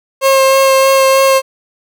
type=tone with vibrato; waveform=30% pulse; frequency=536 Hz; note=C5; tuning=42 cents sharp; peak=-4 dBFS; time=0.21-1.42 s; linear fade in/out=50 ms; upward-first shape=sine; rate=3.2 Hz; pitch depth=12 cents each way; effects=none